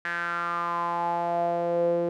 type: tone with band-pass filter sweep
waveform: sawtooth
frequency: 171.8 Hz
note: F3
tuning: 28 cents flat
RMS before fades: -27 dBFS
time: 0.05-2.09 s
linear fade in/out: 0 ms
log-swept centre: 1700 to 440 Hz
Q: 6.1
effects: none